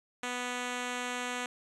5% pulse tone, 246.9 Hz, B3, in tune, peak -22 dBFS, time 0.23-1.46 s, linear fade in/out 2 ms, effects resampled to 24000 Hz

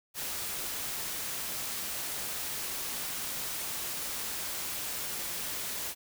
white noise, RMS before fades -36 dBFS, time 0.14-5.95 s, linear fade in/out 50 ms, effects none

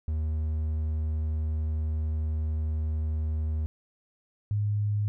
triangle / sine tone pair in turn, 77.78 / 103.82 Hz, D#2 / G#2, 0 / 0 cents, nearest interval perfect fourth, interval 500 cents, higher second, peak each -24 / -24 dBFS, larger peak neither, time 0.08-3.66 / 4.51-5.08 s, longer first, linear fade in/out 0 ms, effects none

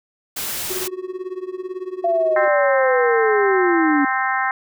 white noise, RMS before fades -26 dBFS, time 0.36-0.88 s, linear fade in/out 10 ms
triangle tone with tremolo, 370 Hz, F#4, in tune, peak -20 dBFS, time 0.7-2.48 s, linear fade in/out 2 ms, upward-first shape triangle, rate 18 Hz, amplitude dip 95%
sine linear sweep, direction down, 687 to 277.5 Hz, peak -15 dBFS, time 2.04-4.05 s, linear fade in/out 5 ms
harmonic tone, 261.6 Hz, C4, in tune, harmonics 3 / 4 / 5 / 6 / 7 / 8, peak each -23 / -24 / -26 / -25 / -24 / -31 dBFS, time 2.36-4.51 s, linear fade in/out 2 ms
effects none

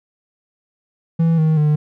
triangle tone with pitch steps, 164.81 / 157.55 / 150.61 Hz, E3 / D#3 / D3, 0 / +22 / +44 cents, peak -10 dBFS, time 1.19-1.76 s, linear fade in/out 10 ms, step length 190 ms, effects none

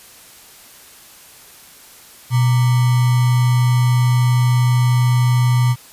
sine tone with sample-and-hold, 123.47 Hz, B2, in tune, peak -11 dBFS, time 2.3-5.76 s, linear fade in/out 50 ms, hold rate 1050 Hz, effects white hiss -43 dBFS RMS until 5.92 s + resampled to 32000 Hz

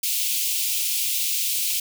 white high-pass noise, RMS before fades -24 dBFS, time 0.03-1.8 s, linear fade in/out 5 ms, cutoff 2400 Hz, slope 48 dB/octave, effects none

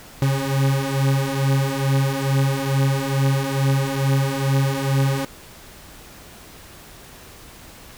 40% pulse beating tone pair, 134.9 / 137.2 Hz, C#3 / C#3, -47 / -17 cents, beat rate 2.3 Hz, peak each -21 / -19 dBFS, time 0.22-5.25 s, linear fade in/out 2 ms, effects pink hiss -43 dBFS RMS until 7.97 s

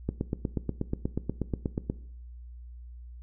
click train, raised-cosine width 3 ms, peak -15 dBFS, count 16, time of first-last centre 0.09-1.899 s, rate 8.29 Hz, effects noise-tail reverb RT60 0.6 s tail -18 dB re dry + added 60 Hz sine -42 dBFS peak until 3.22 s

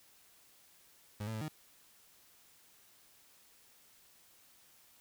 30% pulse tone with pitch steps, 104 / 111.2 / 109.1 / 154.7 Hz, G#2 / A2 / A2 / D#3, +3 / +19 / -14 / -10 cents, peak -35 dBFS, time 1.2-1.484 s, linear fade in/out 5 ms, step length 71 ms, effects white hiss -64 dBFS RMS until 5 s

